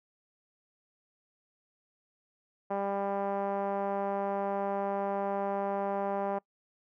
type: tone with low-pass filter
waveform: 5% pulse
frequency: 198.6 Hz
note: G3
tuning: 23 cents sharp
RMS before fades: -32 dBFS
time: 2.7-6.39 s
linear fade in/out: 10 ms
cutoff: 730 Hz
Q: 2.2
effects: noise-tail reverb RT60 0.1 s tail -24 dB re dry